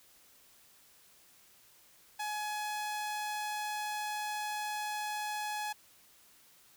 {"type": "tone", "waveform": "sawtooth", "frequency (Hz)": 843, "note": "G#5", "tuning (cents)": 26, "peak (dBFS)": -31, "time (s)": [2.19, 5.73], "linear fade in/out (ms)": 10, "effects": ["white hiss -62 dBFS RMS until 6.76 s"]}